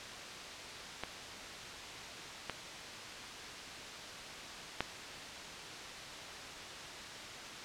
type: clicks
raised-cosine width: 0.3 ms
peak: -20 / -20 / -15 dBFS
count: 3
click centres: 1.036 / 2.497 / 4.806 s
effects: white hiss -45 dBFS RMS until 7.64 s + low-pass 5000 Hz 12 dB/octave